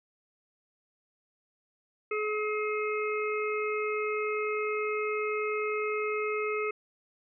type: harmonic tone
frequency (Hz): 425.2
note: G#4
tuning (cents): +41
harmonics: 1 / 3 / 5 / 6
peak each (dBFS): -30 / -35 / -37 / -38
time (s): 2.11-6.71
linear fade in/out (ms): 5
effects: none